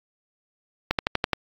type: slowing click train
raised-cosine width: 0.3 ms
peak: -5 dBFS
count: 6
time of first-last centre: 0.91-1.332 s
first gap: 78 ms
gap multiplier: 1.04
effects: AAC 64 kbps